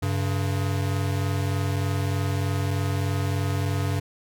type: tone pair together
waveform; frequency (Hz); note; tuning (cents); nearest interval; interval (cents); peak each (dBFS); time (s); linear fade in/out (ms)
square; 96.68 / 140; G2 / C#3; -23 / +18; tritone; 641; -25 / -29; 0.02-4; 10
effects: none